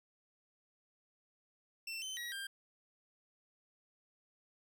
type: tone with pitch steps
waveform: 25% pulse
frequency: 2687 / 3068 / 1911 / 1592 Hz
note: E7 / G7 / A#6 / G6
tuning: +33 / -38 / +43 / +26 cents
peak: -37 dBFS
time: 1.87-2.47 s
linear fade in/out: 5 ms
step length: 150 ms
effects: none